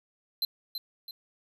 square tone with echo, 4090 Hz, C8, 40 cents flat, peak -26 dBFS, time 0.42-0.45 s, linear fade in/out 2 ms, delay 330 ms, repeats 2, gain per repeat -7 dB, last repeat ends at 1.11 s, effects none

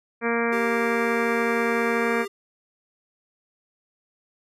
harmonic tone, 233.1 Hz, A#3, in tune, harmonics 1 / 2 / 3 / 4 / 5 / 6 / 7 / 8 / 9 / 10, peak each -27 / -25 / -33 / -33 / -32 / -33 / -31 / -34 / -35 / -32 dBFS, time 0.21-2.26 s, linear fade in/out 50 ms
square tone with pitch glide, 392 to 399.3 Hz, G4 to G4, 0 to +32 cents, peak -31 dBFS, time 0.52-2.28 s, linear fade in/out 10 ms, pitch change +32 cents, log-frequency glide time 1.93-2.16 s
effects resampled to 32000 Hz

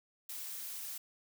blue noise, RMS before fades -43 dBFS, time 0.29-0.98 s, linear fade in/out 5 ms, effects none

